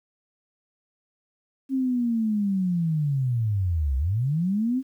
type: linear two-way sweep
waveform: sine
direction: down then up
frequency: 270.7 to 63.2 to 270.7 Hz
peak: -21 dBFS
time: 1.69-4.83 s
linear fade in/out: 50 ms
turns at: 3.97 s
effects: 10-bit